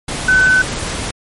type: tone in noise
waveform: sine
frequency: 1513 Hz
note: F#6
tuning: 38 cents sharp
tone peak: -8 dBFS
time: 0.28-0.62 s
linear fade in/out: 5 ms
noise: pink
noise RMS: -22 dBFS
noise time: 0.08-1.11 s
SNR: +11 dB
effects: MP3 48 kbps